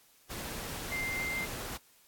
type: tone in noise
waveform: sine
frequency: 2092 Hz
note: C7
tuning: 1 cent flat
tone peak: -33 dBFS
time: 0.91-1.46 s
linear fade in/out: 20 ms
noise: pink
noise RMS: -40 dBFS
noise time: 0.29-1.78 s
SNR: +4 dB
effects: white hiss -63 dBFS RMS until 2.07 s + AAC 64 kbps